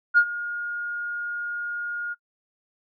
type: tone with ADSR envelope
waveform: sine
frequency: 1426 Hz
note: F6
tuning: 36 cents sharp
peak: -10 dBFS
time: 0.14-2.15 s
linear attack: 36 ms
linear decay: 68 ms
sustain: -17 dB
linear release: 28 ms
effects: noise-tail reverb RT60 0.1 s tail -25 dB re dry + tanh soft clip ceiling -6 dBFS